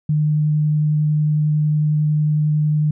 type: tone with vibrato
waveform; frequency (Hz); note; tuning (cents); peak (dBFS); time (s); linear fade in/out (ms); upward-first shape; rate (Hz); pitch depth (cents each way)
sine; 151.5; D#3; -46; -14; 0.09-2.91; 5; triangle; 11; 9
effects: none